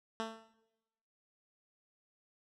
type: tone with exponential decay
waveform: 10% pulse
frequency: 223.5 Hz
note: A3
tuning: 27 cents sharp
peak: -25 dBFS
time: 0.2-0.54 s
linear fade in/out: 0 ms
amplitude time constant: 73 ms
effects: noise-tail reverb RT60 1.0 s tail -18 dB re dry + low-pass 6000 Hz 12 dB/octave